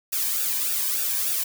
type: noise with flanger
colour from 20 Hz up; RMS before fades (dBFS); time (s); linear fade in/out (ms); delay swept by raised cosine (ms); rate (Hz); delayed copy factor
blue; -25; 0.12-1.44; 10; 0.95 to 1.51; 3.4; -0.65
effects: none